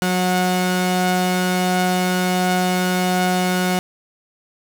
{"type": "tone pair together", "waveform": "sawtooth", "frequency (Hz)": [182.5, 728.6], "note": ["F#3", "F#5"], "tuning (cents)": [-24, -27], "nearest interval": "2 octaves", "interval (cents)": 2397, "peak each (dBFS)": [-14, -18], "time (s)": [0.02, 3.79], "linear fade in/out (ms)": 0, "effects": []}